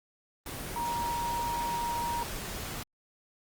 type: tone in noise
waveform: sine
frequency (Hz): 944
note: A#5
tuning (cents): +22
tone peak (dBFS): -30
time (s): 0.76-2.23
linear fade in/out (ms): 2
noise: pink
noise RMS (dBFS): -38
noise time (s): 0.46-2.83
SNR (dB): +5
effects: Opus 24 kbps